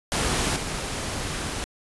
pink noise with level steps, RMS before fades -24 / -30 dBFS, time 0.12-1.64 s, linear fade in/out 0 ms, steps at 0.56 s, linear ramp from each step 2 ms, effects resampled to 24000 Hz

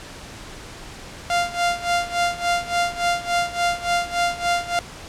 sawtooth tone with tremolo, 697 Hz, F5, 4 cents flat, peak -13 dBFS, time 1.3-4.79 s, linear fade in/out 0 ms, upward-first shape sine, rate 3.5 Hz, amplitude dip 85%, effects pink hiss -38 dBFS RMS until 5.08 s + low-pass 8000 Hz 12 dB/octave

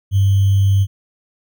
sine tone with sample-and-hold, 98 Hz, G2, in tune, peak -10 dBFS, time 0.11-0.87 s, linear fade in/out 50 ms, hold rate 3150 Hz, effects none

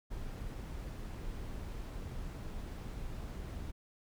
brown noise, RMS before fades -42 dBFS, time 0.1-3.72 s, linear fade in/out 20 ms, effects none

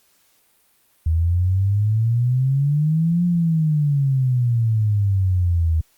sine exponential two-way sweep, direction up then down, 78.9 to 177.1 to 78.9 Hz, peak -15 dBFS, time 1.06-5.81 s, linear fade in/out 5 ms, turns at 3.25 s, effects white hiss -60 dBFS RMS until 5.97 s + Opus 48 kbps

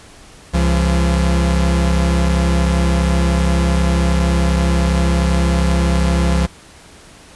45% pulse tone pair together, 67.9 / 171.1 Hz, C#2 / F3, -35 / -35 cents, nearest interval octave + major third, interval 1600 cents, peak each -14 / -17 dBFS, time 0.53-6.47 s, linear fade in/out 20 ms, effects pink hiss -42 dBFS RMS until 7.35 s + resampled to 24000 Hz

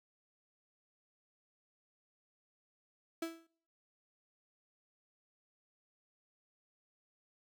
35% pulse tone with exponential decay, 329.6 Hz, E4, in tune, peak -32 dBFS, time 3.22-3.47 s, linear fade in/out 5 ms, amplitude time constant 54 ms, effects noise-tail reverb RT60 0.5 s tail -21 dB re dry

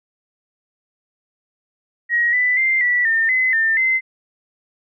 sine tone with pitch steps, 1894 / 1990 / 2091 / 1956 / 1810 / 2034 / 1799 / 2063 Hz, A#6 / B6 / C7 / B6 / A6 / C7 / A6 / C7, +27 / +13 / -2 / -17 / +48 / -50 / +38 / -25 cents, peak -14 dBFS, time 2.09-4.01 s, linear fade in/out 50 ms, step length 240 ms, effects none

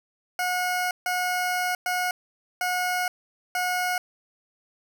20% pulse tone bursts at uneven times, 725 Hz, F#5, 35 cents flat, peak -19 dBFS, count 5, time 0.39-0.91 / 1.06-1.75 / 1.86-2.11 / 2.61-3.08 / 3.55-3.98 s, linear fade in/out 2 ms, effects none

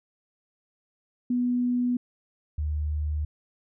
sine tone pair in turn, 245.8 / 75.39 Hz, B3 / D2, -8 / +46 cents, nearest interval octave + minor sixth, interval 2046 cents, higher first, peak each -22 / -25 dBFS, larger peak first, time 1.3-1.97 / 2.58-3.25 s, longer neither, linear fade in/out 5 ms, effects none

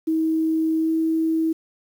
sine tone with pitch glide, 319.9 to 322.3 Hz, D#4 to E4, +48 to -39 cents, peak -18 dBFS, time 0.07-1.53 s, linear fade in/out 10 ms, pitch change +13 cents, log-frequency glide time 0.79-0.91 s, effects 8-bit

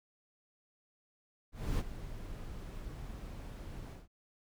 brown noise with ADSR envelope, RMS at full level -31 dBFS, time 1.52-4.08 s, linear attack 270 ms, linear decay 31 ms, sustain -13 dB, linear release 160 ms, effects none

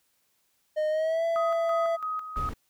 triangle tone with pitch glide, 615 to 666.8 Hz, D#5 to E5, -20 to +20 cents, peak -22 dBFS, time 0.76-1.97 s, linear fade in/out 20 ms, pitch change +140 cents, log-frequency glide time 0.89-1.25 s
sine tone with tremolo, 1258 Hz, D#6, 19 cents sharp, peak -28 dBFS, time 1.36-2.49 s, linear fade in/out 0 ms, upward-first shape square, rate 3 Hz, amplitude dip 60%
brown noise, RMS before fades -34 dBFS, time 2.36-2.54 s, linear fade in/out 10 ms
effects white hiss -71 dBFS RMS until 2.69 s

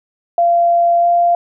sine tone with pitch glide, 688 to 693.2 Hz, F5 to F5, -26 to -13 cents, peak -9 dBFS, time 0.38-1.35 s, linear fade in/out 2 ms, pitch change +13 cents, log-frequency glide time 1-1.06 s, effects none

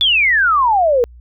sine exponential sweep, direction down, 3520 to 461.6 Hz, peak -10 dBFS, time 0.01-1.04 s, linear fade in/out 0 ms, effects added 60 Hz sine -37 dBFS peak until 1.2 s

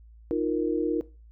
sine chord, Eb suspended second, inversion none, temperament equal, 311.1 / 349.2 / 466.2 Hz, Eb4 / F4 / Bb4, 0 / 0 / 0 cents, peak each -28 / -28 / -28 dBFS, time 0.31-1.01 s, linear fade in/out 0 ms, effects noise-tail reverb RT60 0.3 s tail -18 dB re dry + added 56 Hz sine -48 dBFS peak until 1.31 s

